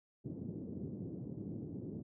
pink band-pass noise, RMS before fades -44 dBFS, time 0.24-2.03 s, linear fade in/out 20 ms, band 110 to 360 Hz, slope 24 dB/octave, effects none

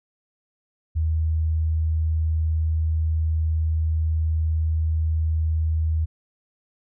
sine tone, 79.5 Hz, D#2, 38 cents sharp, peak -19 dBFS, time 0.95-6.06 s, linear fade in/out 20 ms, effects none

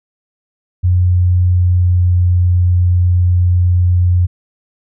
sine tone with pitch glide, 89.8 to 89.18 Hz, F2 to F2, +49 to +37 cents, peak -8 dBFS, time 0.83-4.27 s, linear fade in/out 20 ms, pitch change -12 cents, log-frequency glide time 1.45-2.16 s, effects none

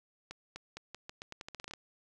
accelerating click train, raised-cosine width 0.2 ms, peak -26 dBFS, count 15, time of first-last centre 0.31-1.736 s, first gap 250 ms, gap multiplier 0.84, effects none

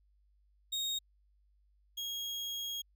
35% pulse tone pair in turn, 3729 / 3281 Hz, A#7 / G#7, 0 / -22 cents, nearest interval major second, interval 222 cents, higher first, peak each -31 / -35 dBFS, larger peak first, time 0.72-0.99 / 1.97-2.82 s, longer second, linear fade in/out 10 ms, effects added 50 Hz sine -66 dBFS peak until 2.95 s

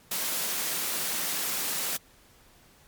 white high-pass noise, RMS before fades -30 dBFS, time 0.11-1.97 s, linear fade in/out 5 ms, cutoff 140 Hz, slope 96 dB/octave, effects pink hiss -58 dBFS RMS until 2.87 s + MP3 96 kbps

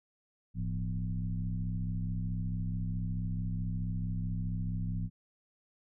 sine tone with frequency modulation, 103.9 Hz, G#2, 1 cent sharp, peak -31 dBFS, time 0.54-5.1 s, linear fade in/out 50 ms, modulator 64.6 Hz, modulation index 1.3, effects none

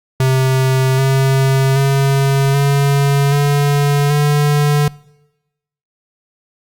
square tone with pitch steps, 131.4 / 134.32 / 137.3 / 140.34 / 143.46 / 146.64 Hz, C3 / C3 / C#3 / C#3 / D3 / D3, +8 / +46 / -16 / +22 / -40 / -2 cents, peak -11 dBFS, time 0.2-4.88 s, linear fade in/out 2 ms, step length 780 ms, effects noise-tail reverb RT60 1.0 s tail -24 dB re dry + Opus 48 kbps

